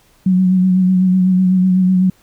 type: tone with vibrato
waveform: sine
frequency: 185 Hz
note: F#3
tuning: in tune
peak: -9 dBFS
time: 0.26-2.1 s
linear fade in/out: 5 ms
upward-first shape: sine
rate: 8 Hz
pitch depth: 30 cents each way
effects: pink hiss -53 dBFS RMS until 2.22 s

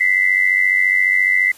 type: tone pair together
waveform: sine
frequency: 1975.5 / 2070 Hz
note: B6 / C7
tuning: 0 / -19 cents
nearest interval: minor second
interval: 81 cents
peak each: -15 dBFS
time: 0-1.52 s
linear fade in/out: 10 ms
effects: white hiss -44 dBFS RMS until 1.57 s + resampled to 32000 Hz

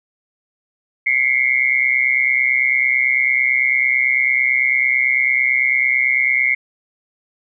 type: tone with amplitude modulation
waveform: sine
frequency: 2140 Hz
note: C7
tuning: 38 cents sharp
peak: -9 dBFS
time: 1.06-6.55 s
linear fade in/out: 10 ms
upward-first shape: sine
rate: 129 Hz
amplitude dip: 95%
effects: none

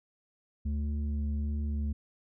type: tone pair together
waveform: sine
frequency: 73.42 / 218.7 Hz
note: D2 / A3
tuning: 0 / -10 cents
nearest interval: octave + perfect fifth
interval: 1890 cents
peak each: -28 / -36 dBFS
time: 0.65-1.93 s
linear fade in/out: 10 ms
effects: tanh soft clip ceiling -25 dBFS

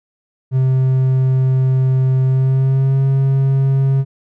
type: tone with pitch glide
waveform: triangle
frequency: 130.81 to 135.34 Hz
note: C3 to C#3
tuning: 0 to -41 cents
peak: -9 dBFS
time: 0.51-4.05 s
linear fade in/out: 50 ms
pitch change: +59 cents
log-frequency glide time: 2.24-3 s
effects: none

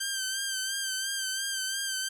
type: tone with vibrato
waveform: 10% pulse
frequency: 1568 Hz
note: G6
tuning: in tune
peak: -21 dBFS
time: 0-2.09 s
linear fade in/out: 10 ms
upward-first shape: sine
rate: 2.9 Hz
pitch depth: 41 cents each way
effects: none

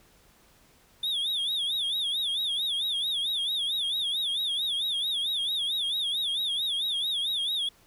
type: tone with vibrato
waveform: triangle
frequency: 3520 Hz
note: A7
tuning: in tune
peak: -25 dBFS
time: 1.03-7.69 s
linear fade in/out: 5 ms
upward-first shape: sine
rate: 4.5 Hz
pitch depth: 150 cents each way
effects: pink hiss -60 dBFS RMS until 7.86 s

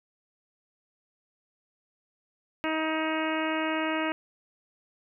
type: harmonic tone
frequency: 315.9 Hz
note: D#4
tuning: 26 cents sharp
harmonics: 1 / 2 / 3 / 4 / 5 / 6 / 7 / 8 / 9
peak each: -30 / -33 / -35 / -36 / -37 / -38 / -38 / -39 / -40 dBFS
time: 2.64-4.12 s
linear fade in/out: 0 ms
effects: none

